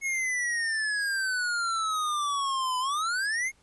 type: exponential two-way sweep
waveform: square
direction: down then up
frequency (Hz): 2187 to 1000 to 2187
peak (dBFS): -27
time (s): 0.01-3.52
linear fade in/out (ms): 50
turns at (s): 2.79
effects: pink hiss -64 dBFS RMS until 3.62 s + resampled to 24000 Hz